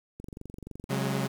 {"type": "click train", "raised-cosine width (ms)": 3, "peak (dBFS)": -28, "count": 16, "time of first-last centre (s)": [0.2, 0.841], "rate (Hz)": 23.4}
{"type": "chord", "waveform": "sawtooth", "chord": "C# suspended fourth", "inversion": "none", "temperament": "equal with one note detuned", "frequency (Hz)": [135.43, 185, 207.7], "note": ["C#3", "F#3", "G#3"], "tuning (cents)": [-40, 0, 0], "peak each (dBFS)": [-26, -29, -29], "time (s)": [0.89, 1.28], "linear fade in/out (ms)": 20}
{"effects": ["9-bit"]}